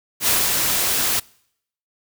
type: noise with ADSR envelope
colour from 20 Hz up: white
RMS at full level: -17 dBFS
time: 0.2-1.2 s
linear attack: 73 ms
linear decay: 210 ms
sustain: -3 dB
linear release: 10 ms
effects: noise-tail reverb RT60 0.7 s tail -25 dB re dry